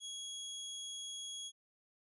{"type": "tone", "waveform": "25% pulse", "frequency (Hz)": 3322, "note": "G#7", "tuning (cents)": 0, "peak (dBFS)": -39, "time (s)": [0, 1.52], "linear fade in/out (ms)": 50, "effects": ["resampled to 24000 Hz"]}